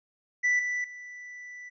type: tone with level steps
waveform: triangle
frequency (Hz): 1975.5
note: B6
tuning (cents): 0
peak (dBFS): -20 / -26 / -39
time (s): 0.43-1.7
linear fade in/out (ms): 20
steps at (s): 0.59 / 0.84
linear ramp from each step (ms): 2
effects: resampled to 16000 Hz

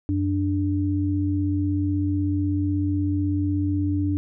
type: tone pair together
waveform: sine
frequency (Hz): 92.5 / 293.7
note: F#2 / D4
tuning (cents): 0 / 0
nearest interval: octave + minor sixth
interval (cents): 2000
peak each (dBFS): -23 / -23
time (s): 0.09-4.17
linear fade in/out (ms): 0
effects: none

